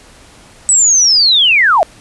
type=linear sweep; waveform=sine; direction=down; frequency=8020 to 597 Hz; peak=-6 dBFS; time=0.69-1.83 s; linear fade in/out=0 ms; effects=pink hiss -41 dBFS RMS until 2 s + resampled to 24000 Hz